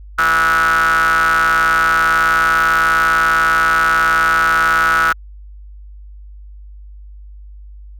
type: ring-modulated tone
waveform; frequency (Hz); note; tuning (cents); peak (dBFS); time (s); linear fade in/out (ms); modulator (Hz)
square; 79.4; D#2; +36; -9; 0.18-5.13; 10; 1380
effects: added 50 Hz sine -33 dBFS peak until 7.99 s